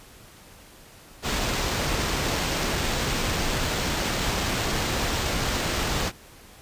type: noise with sample-and-hold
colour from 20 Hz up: pink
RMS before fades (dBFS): -26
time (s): 1.22-6.12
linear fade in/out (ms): 50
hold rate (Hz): 11025
effects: pink hiss -49 dBFS RMS until 6.61 s + resampled to 32000 Hz